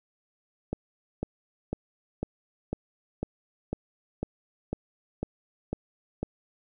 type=click train; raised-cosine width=2 ms; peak=-16 dBFS; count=12; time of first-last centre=0.73-6.23 s; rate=2 Hz; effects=none